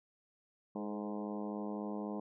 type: harmonic tone with a mistuned harmonic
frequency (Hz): 103.83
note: G#2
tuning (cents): 0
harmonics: 2 / 3 / 4 / 5 / 6 / 7 / 8 / 9 / 10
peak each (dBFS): -40 / -44 / -46 / -48 / -50 / -51 / -52 / -53 / -54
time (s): 0.75-2.2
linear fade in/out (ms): 5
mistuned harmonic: 4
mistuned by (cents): +31
effects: none